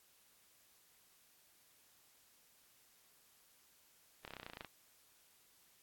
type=slowing click train; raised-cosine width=0.3 ms; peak=-30 dBFS; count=13; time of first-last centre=4.25-4.647 s; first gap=28 ms; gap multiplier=1.03; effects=white hiss -69 dBFS RMS until 5.82 s + AAC 64 kbps

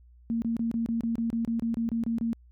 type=tone bursts; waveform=sine; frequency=230 Hz; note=A#3; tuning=23 cents flat; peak=-25 dBFS; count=14; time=0.3-2.331 s; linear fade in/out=0 ms; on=120 ms; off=27 ms; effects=added 60 Hz sine -52 dBFS peak until 2.51 s

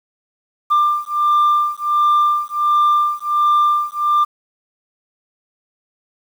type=beating tone pair; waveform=sine; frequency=1190 / 1191.4 Hz; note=D6 / D6; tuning=+22 / +24 cents; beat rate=1.4 Hz; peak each=-14 dBFS; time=0.7-4.25 s; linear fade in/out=20 ms; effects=tanh soft clip ceiling -9 dBFS + 7-bit

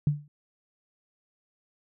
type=tone with exponential decay; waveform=sine; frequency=146.83 Hz; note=D3; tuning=in tune; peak=-17 dBFS; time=0.07-0.28 s; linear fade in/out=2 ms; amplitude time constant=45 ms; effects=none

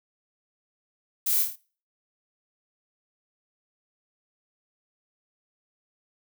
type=noise with echo; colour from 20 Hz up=violet; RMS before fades=-25 dBFS; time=1.26-1.43 s; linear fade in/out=10 ms; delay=26 ms; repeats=5; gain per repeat=-4 dB; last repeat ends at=1.56 s; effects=noise-tail reverb RT60 0.4 s tail -22 dB re dry

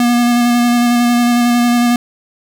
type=tone with vibrato; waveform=square; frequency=240.2 Hz; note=B3; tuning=48 cents flat; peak=-10 dBFS; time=0-1.96 s; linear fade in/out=2 ms; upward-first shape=square; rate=11 Hz; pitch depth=12 cents each way; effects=none

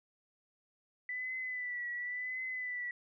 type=tone with vibrato; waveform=sine; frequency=1985 Hz; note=B6; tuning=8 cents sharp; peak=-36 dBFS; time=1.09-2.91 s; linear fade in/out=2 ms; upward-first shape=triangle; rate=0.93 Hz; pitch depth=52 cents each way; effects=none

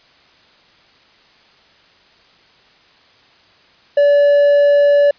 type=tone with hard clipping; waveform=triangle; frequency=575 Hz; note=D5; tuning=37 cents flat; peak=-9 dBFS; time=3.97-5.11 s; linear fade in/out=5 ms; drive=6 dB; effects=white hiss -50 dBFS RMS until 5.18 s + resampled to 11025 Hz

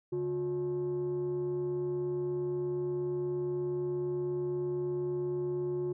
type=tone pair together; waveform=sine; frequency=142.71 / 359.6 Hz; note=D3 / F#4; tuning=-49 / -49 cents; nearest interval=octave + major third; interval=1600 cents; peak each=-36 / -29 dBFS; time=0.12-5.93 s; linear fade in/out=10 ms; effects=tanh soft clip ceiling -28 dBFS

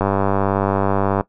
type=click train; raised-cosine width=1 ms; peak=-4 dBFS; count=119; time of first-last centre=0.01-1.209 s; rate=98.4 Hz; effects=noise-tail reverb RT60 0.1 s tail -17 dB re dry

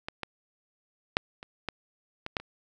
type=clicks; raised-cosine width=0.3 ms; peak=-18 / -17 / -6 / -26 / -15 / -19 / -12 / -28 dBFS; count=8; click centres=0.085 / 0.233 / 1.169 / 1.429 / 1.687 / 2.264 / 2.368 / 2.4 s; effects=none

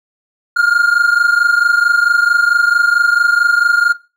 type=tone pair together; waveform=triangle; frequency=1402.5 / 1427 Hz; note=F6 / F6; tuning=+7 / +37 cents; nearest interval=unison; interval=30 cents; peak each=-10 dBFS; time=0.56-3.93 s; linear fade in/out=10 ms; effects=noise-tail reverb RT60 0.3 s tail -19 dB re dry

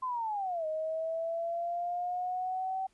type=linear two-way sweep; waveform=sine; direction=down then up; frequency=1046.5 to 622.3 to 767 Hz; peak=-31 dBFS; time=0.02-2.87 s; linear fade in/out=10 ms; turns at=0.66 s; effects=pink hiss -71 dBFS RMS until 2.93 s + resampled to 24000 Hz

